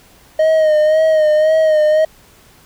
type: tone with vibrato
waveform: triangle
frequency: 622.3 Hz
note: D#5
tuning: in tune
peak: -7 dBFS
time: 0.39-2.05 s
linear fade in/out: 5 ms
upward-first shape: sine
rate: 1.9 Hz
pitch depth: 41 cents each way
effects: pink hiss -47 dBFS RMS until 2.65 s